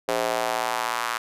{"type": "tone with high-pass filter sweep", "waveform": "square", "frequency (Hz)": 58.27, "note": "A#1", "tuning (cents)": 0, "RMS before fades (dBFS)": -26, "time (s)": [0.08, 1.18], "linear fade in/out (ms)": 5, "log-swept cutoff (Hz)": [510, 1200], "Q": 2.1, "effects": ["resampled to 32000 Hz"]}